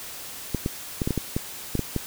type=clicks; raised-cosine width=3 ms; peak=-11 dBFS; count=10; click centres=0.547 / 0.661 / 1.018 / 1.075 / 1.107 / 1.177 / 1.365 / 1.753 / 1.793 / 1.963 s; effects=white hiss -38 dBFS RMS until 2.06 s